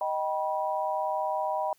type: chord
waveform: sine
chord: Eb augmented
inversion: none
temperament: just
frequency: 622.3 / 777.8 / 972.3 Hz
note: Eb5 / G5 / B5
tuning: 0 / -14 / -27 cents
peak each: -31 dBFS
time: 0.01-1.73 s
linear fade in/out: 2 ms
effects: white hiss -66 dBFS RMS until 1.78 s